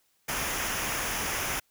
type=noise with comb filter; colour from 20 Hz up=pink; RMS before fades=-31 dBFS; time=0.28-1.6 s; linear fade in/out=10 ms; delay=0.24 ms; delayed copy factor=-0.6; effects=white hiss -70 dBFS RMS until 1.7 s